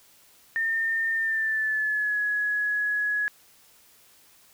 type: tone with pitch glide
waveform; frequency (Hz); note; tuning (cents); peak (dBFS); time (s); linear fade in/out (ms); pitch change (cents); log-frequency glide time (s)
sine; 1813 to 1681.8; A#6 to G#6; -49 to +21; -23; 0.56-3.28; 0; -130; 1.14-2.19
effects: white hiss -57 dBFS RMS until 4.53 s